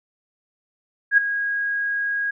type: tone with ADSR envelope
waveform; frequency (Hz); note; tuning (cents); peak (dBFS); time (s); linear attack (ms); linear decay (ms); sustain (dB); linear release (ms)
sine; 1642; G#6; -20; -9; 1.11-2.31; 66; 9; -12; 9
effects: none